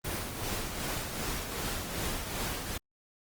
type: noise with tremolo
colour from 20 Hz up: pink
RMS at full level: -33 dBFS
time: 0.04-2.78 s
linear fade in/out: 10 ms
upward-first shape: triangle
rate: 2.6 Hz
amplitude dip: 50%
effects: Opus 24 kbps

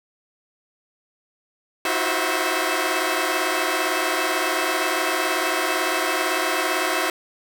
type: tone cluster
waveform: 10% pulse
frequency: 320.6 / 358.2 / 376.1 / 524 / 657 Hz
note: E4 / F4 / F#4 / C5 / E5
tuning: -48 / +44 / +28 / +2 / -6 cents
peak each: -19 dBFS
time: 1.85-7.1 s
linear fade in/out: 2 ms
effects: none

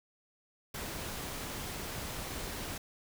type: noise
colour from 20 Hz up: pink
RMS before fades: -40 dBFS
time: 0.74-2.78 s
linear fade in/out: 5 ms
effects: none

